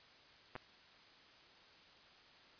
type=clicks; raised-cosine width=0.5 ms; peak=-30 dBFS; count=2; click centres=0.554 / 0.562 s; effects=white hiss -62 dBFS RMS until 2.59 s + resampled to 11025 Hz